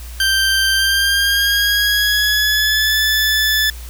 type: tone with pitch glide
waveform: 20% pulse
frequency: 1568 to 1739.8 Hz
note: G6 to A6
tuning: 0 to -20 cents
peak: -8 dBFS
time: 0.2-3.7 s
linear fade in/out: 2 ms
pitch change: +180 cents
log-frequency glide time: 0.73-2.97 s
effects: added 60 Hz sine -29 dBFS peak until 3.89 s + white hiss -39 dBFS RMS until 3.89 s